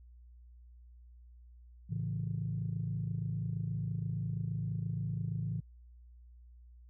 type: chord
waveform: sine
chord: A major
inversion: none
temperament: equal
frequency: 110 / 138.59 / 164.81 Hz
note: A2 / C#3 / E3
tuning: 0 / 0 / 0 cents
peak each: -36 / -38 / -37 dBFS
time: 1.89-5.61 s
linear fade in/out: 20 ms
effects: tanh soft clip ceiling -25 dBFS + added 60 Hz sine -53 dBFS peak until 6.89 s